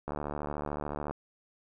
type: click train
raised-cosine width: 1 ms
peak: -21 dBFS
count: 77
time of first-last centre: 0.08-1.11 s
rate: 73.8 Hz
effects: none